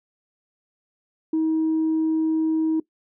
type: tone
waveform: sine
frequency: 318.1 Hz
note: D#4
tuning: 38 cents sharp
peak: -17 dBFS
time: 1.33-2.8 s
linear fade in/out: 5 ms
effects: noise-tail reverb RT60 0.1 s tail -19 dB re dry + tanh soft clip ceiling -16 dBFS